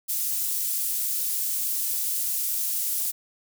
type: high-pass noise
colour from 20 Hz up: pink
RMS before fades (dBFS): -27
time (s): 0.08-3.12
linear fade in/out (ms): 20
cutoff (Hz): 11000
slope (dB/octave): 12
effects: none